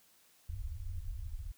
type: low-pass noise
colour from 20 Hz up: pink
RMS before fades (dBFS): -40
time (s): 0.49-1.52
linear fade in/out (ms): 10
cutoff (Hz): 100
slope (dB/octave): 96
effects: white hiss -66 dBFS RMS until 1.57 s